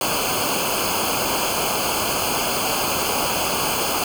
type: noise with comb filter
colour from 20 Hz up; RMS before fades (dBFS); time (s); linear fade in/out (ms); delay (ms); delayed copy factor
pink; -22; 0.01-4.04; 2; 0.53; -0.9
effects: none